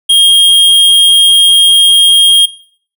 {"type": "tone", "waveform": "square", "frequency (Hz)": 3239, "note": "G#7", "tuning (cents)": -44, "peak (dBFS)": -4, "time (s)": [0.09, 2.46], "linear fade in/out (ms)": 10, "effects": ["noise-tail reverb RT60 0.5 s tail -17 dB re dry"]}